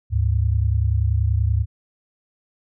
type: tone pair together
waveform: sine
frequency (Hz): 73.47 / 103.9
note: D2 / G#2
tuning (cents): +1 / +1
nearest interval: tritone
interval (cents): 600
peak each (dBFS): -19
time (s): 0.1-1.66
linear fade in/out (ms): 50
effects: none